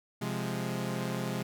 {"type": "chord", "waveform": "sawtooth", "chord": "F minor", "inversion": "second", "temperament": "equal", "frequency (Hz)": [130.81, 174.61, 207.7], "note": ["C3", "F3", "Ab3"], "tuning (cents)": [0, 0, 0], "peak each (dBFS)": [-32, -33, -32], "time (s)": [0.21, 1.43], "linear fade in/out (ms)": 10, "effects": []}